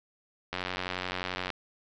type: click train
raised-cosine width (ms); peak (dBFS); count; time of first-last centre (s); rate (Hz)
0.3; -16; 90; 0.53-1.503; 91.5
effects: resampled to 16000 Hz + 7-bit